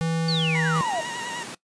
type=tone with pitch glide; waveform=square; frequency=163.9 to 160.81 Hz; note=E3 to E3; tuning=-10 to -43 cents; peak=-23 dBFS; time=0.01-0.81 s; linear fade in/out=0 ms; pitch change=-33 cents; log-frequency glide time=0.26-0.52 s
type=exponential sweep; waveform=sine; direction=down; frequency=4665 to 620 Hz; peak=-24 dBFS; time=0.28-1.01 s; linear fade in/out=5 ms
type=tone with vibrato; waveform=20% pulse; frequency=948 Hz; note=A#5; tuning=29 cents sharp; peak=-26 dBFS; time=0.55-1.43 s; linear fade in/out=0 ms; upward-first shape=sine; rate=10 Hz; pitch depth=48 cents each way
type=high-pass noise; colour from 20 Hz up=pink; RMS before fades=-37 dBFS; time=0.75-1.55 s; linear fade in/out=5 ms; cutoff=150 Hz; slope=24 dB/octave
effects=noise-tail reverb RT60 0.1 s tail -19 dB re dry + resampled to 22050 Hz